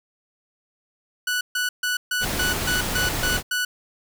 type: tone bursts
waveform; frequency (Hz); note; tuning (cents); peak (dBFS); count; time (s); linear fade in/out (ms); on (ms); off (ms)
sawtooth; 1480; F#6; 0; -18; 9; 1.27-3.65; 5; 140; 140
type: noise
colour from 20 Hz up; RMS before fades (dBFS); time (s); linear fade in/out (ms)
pink; -26; 2.2-3.43; 50
effects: none